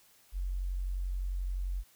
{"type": "tone", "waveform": "sine", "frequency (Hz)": 45.75, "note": "F#1", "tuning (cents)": -19, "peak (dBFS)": -31, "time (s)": [0.32, 1.84], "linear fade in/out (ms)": 50, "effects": ["white hiss -63 dBFS RMS until 1.95 s"]}